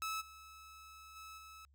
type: tone with level steps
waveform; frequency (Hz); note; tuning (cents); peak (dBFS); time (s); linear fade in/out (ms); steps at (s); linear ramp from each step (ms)
sawtooth; 1300; E6; -24; -34 / -50 / -46 / -49; 0.02-1.65; 0; 0.2 / 1.15 / 1.37; 20
effects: added 70 Hz sine -65 dBFS peak until 1.74 s